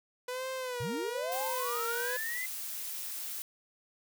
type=tone with vibrato; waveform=sawtooth; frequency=493.9 Hz; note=B4; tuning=in tune; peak=-31 dBFS; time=0.28-2.17 s; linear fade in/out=5 ms; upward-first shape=sine; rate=1.1 Hz; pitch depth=100 cents each way
type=linear sweep; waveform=sine; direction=up; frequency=98 to 2064 Hz; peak=-35 dBFS; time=0.8-2.46 s; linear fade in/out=5 ms
type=noise; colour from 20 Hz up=blue; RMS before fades=-39 dBFS; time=1.32-3.42 s; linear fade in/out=0 ms
effects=none